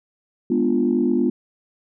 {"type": "chord", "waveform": "sine", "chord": "G# diminished seventh", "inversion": "none", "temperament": "equal with one note detuned", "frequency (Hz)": [207.7, 246.9, 295.7, 349.2], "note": ["G#3", "B3", "D4", "F4"], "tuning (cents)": [0, 0, 12, 0], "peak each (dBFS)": [-24, -19, -24, -21], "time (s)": [0.5, 1.3], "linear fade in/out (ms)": 5, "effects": ["tanh soft clip ceiling -7 dBFS"]}